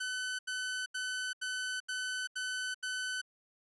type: tone bursts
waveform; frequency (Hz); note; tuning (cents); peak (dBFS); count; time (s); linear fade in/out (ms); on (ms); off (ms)
sawtooth; 1510; F#6; +35; -31; 7; 0-3.216; 10; 390; 81
effects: resampled to 24000 Hz